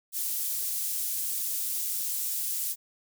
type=high-pass noise; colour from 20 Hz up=pink; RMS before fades=-31 dBFS; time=0.12-2.76 s; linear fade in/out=50 ms; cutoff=10000 Hz; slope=12 dB/octave; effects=none